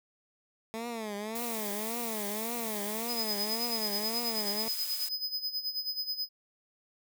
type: tone with vibrato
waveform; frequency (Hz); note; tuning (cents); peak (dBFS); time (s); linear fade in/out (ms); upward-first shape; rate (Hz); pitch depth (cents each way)
15% pulse; 220; A3; 0; -29; 0.74-4.68; 0; triangle; 1.8; 160
type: noise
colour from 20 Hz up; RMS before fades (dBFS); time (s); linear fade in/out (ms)
blue; -38; 1.35-5.09; 5
type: tone with tremolo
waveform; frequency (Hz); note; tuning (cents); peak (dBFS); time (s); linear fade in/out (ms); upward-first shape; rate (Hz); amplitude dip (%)
square; 5020; D#8; +15; -30; 3.07-6.29; 50; sine; 9.3; 75
effects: none